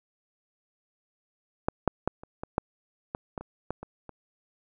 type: clicks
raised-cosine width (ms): 1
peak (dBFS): -10 / -7 / -11 / -29 / -20 / -9 / -17 / -19 / -26 / -16 / -25 / -27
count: 12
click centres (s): 1.685 / 1.877 / 2.076 / 2.235 / 2.435 / 2.581 / 3.149 / 3.378 / 3.41 / 3.706 / 3.83 / 4.093
effects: none